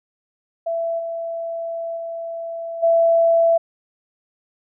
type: tone with level steps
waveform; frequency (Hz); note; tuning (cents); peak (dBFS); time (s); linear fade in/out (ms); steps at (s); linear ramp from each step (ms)
sine; 667; E5; +20; -20 / -24 / -26 / -12; 0.66-3.58; 10; 0.98 / 1.96 / 2.82; 20
effects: none